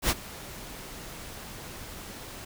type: noise with ADSR envelope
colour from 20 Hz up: pink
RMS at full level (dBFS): -22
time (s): 0.02-2.45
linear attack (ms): 77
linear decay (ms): 39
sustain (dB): -20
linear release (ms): 7
effects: none